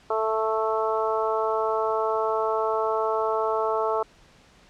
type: harmonic tone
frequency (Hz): 220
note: A3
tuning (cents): 0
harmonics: 2 / 3 / 4 / 5 / 6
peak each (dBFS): -26 / -28 / -29 / -30 / -31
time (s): 0.1-4.03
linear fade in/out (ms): 5
effects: pink hiss -55 dBFS RMS until 4.69 s + low-pass 6000 Hz 12 dB/octave